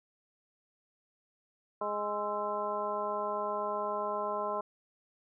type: harmonic tone with a mistuned harmonic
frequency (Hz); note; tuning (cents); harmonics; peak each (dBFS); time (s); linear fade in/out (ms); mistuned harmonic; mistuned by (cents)
207.7; G#3; 0; 1 / 2 / 3 / 4 / 5 / 6; -47 / -39 / -36 / -40 / -35 / -42; 1.81-4.61; 5; 6; +110
effects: none